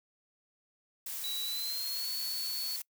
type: noise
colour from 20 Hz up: blue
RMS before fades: -39 dBFS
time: 1.06-2.82 s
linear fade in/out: 5 ms
type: tone with pitch glide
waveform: sine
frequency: 3918 to 4423 Hz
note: B7 to C#8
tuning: -15 to -5 cents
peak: -35 dBFS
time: 1.24-2.76 s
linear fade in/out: 0 ms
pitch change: +210 cents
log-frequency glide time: 1.43-2.08 s
effects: noise-tail reverb RT60 0.1 s tail -24 dB re dry